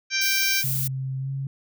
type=harmonic tone; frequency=784 Hz; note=G5; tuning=in tune; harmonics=2 / 3 / 4 / 5 / 6 / 7 / 8; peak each=-29 / -25 / -35 / -33 / -32 / -28 / -31 dBFS; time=0.1-0.64 s; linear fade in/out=50 ms
type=noise; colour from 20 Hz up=violet; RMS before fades=-27 dBFS; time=0.21-0.88 s; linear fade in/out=10 ms
type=tone with pitch glide; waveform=sine; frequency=132.6 to 136.17 Hz; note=C3 to C#3; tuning=+23 to -31 cents; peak=-26 dBFS; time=0.64-1.47 s; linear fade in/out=2 ms; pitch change=+46 cents; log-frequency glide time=1.19-1.3 s
effects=none